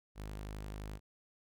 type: tone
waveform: sawtooth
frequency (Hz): 51.6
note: G#1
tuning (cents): -10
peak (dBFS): -38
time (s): 0.15-1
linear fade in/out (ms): 50
effects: none